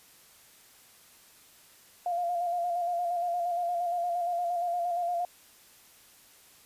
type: tone with vibrato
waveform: sine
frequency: 698.5 Hz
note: F5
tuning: in tune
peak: -27 dBFS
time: 2.06-5.25 s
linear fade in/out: 2 ms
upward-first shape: square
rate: 8.6 Hz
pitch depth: 31 cents each way
effects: white hiss -57 dBFS RMS until 6.65 s + resampled to 32000 Hz